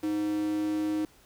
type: tone with high-pass filter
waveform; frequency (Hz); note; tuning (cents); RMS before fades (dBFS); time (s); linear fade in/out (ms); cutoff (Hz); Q
square; 103.83; G#2; 0; -29; 0.03-1.05; 0; 320; 6.8
effects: pink hiss -59 dBFS RMS until 1.25 s